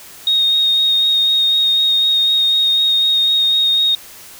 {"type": "tone with vibrato", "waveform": "sine", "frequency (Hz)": 3723, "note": "A#7", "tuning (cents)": -3, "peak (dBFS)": -11, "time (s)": [0.27, 3.95], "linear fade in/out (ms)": 2, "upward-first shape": "sine", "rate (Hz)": 4, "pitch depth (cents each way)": 13, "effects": ["white hiss -38 dBFS RMS until 4.39 s"]}